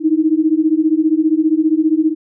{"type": "beating tone pair", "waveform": "sine", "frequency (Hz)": [307.3, 322.3], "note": ["D#4", "E4"], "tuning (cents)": [-21, -39], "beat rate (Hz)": 15, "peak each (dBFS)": -14, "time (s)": [0, 2.15], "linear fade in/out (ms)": 50, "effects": []}